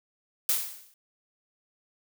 blue noise with exponential decay, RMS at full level -22 dBFS, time 0.49-0.94 s, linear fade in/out 1 ms, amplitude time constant 96 ms, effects none

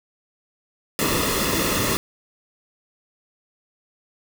pink noise with comb filter, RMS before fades -22 dBFS, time 0.99-1.97 s, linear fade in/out 0 ms, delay 1.3 ms, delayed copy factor -0.65, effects none

